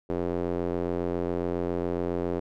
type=tone with band-pass filter; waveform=square; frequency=43.65 Hz; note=F1; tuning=in tune; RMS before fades=-29 dBFS; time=0.09-2.4 s; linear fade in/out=10 ms; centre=420 Hz; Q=1.9; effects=none